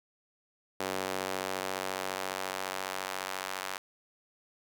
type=tone with high-pass filter sweep; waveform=sawtooth; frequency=94.5 Hz; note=F#2; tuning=37 cents sharp; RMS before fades=-36 dBFS; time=0.8-3.78 s; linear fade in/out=5 ms; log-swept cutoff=430 to 990 Hz; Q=0.89; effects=none